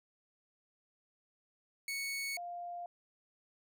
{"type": "tone pair in turn", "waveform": ["sawtooth", "sine"], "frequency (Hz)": [2217, 699.7], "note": ["C#7", "F5"], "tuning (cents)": [0, 3], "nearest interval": "octave + minor sixth", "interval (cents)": 1997, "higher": "first", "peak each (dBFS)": [-33, -40], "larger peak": "first", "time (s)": [[1.88, 2.37], [2.37, 2.86]], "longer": "neither", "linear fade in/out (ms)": 2, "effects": []}